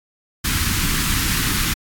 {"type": "band-stop noise", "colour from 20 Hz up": "pink", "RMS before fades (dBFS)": -20, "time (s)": [0.44, 1.74], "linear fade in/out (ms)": 10, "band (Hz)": [290, 1200], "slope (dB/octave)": 24, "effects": ["AAC 64 kbps"]}